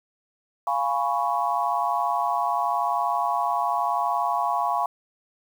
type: chord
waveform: sine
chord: C# dominant seventh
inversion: first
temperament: equal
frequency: 698.5 / 830.6 / 987.8 / 1108.7 Hz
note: E#5 / G#5 / B5 / C#6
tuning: 0 / 0 / 0 / 0 cents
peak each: -27 dBFS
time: 0.67-4.86 s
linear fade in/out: 2 ms
effects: 8-bit